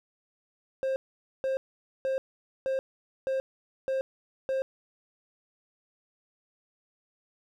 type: tone bursts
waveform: triangle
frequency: 531 Hz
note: C5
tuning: 25 cents sharp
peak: -24 dBFS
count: 7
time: 0.83-4.62 s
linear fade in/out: 0 ms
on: 130 ms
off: 480 ms
effects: none